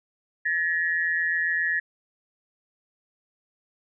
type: tone pair together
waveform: sine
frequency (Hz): 1719.3 / 1887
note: A6 / A#6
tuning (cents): -41 / +21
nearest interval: major second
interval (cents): 162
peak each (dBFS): -25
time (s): 0.45-1.8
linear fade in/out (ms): 10
effects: none